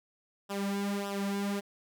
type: tone with flanger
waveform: sawtooth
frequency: 200 Hz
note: G3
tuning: 35 cents sharp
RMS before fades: -33 dBFS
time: 0.49-1.61 s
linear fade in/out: 20 ms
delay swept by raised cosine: 0.45 to 3.45 ms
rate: 1.7 Hz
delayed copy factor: -0.75
effects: none